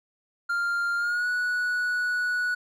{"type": "tone with pitch glide", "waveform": "triangle", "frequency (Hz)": [1396.9, 1470.6], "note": ["F6", "F#6"], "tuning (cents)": [0, -11], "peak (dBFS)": -22, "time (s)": [0.49, 2.55], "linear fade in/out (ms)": 10, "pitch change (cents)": 89, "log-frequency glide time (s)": [0.97, 1.28], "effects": []}